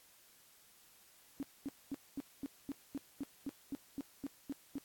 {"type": "tone bursts", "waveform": "sine", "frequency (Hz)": 277.2, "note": "C#4", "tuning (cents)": 0, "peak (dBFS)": -37, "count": 14, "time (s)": [1.4, 4.782], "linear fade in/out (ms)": 0, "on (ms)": 28, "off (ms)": 230, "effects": ["white hiss -64 dBFS RMS until 4.84 s", "AAC 64 kbps"]}